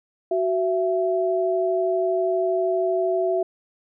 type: tone pair together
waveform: sine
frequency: 373.5 / 667 Hz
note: F#4 / E5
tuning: +16 / +20 cents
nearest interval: minor seventh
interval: 1004 cents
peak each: -22 dBFS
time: 0.31-3.43 s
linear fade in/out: 5 ms
effects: none